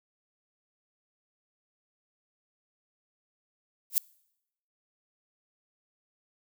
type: noise with exponential growth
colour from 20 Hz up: violet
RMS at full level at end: -19 dBFS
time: 3.9-3.98 s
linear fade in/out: 0 ms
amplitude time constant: 16 ms
effects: noise-tail reverb RT60 0.8 s tail -25 dB re dry